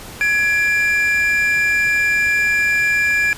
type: tone pair together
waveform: triangle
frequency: 1675.8 / 2370 Hz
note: G#6 / D7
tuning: +15 / +15 cents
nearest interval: tritone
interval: 600 cents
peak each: -15 dBFS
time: 0.21-3.33 s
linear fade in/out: 0 ms
effects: pink hiss -35 dBFS RMS until 3.37 s + resampled to 32000 Hz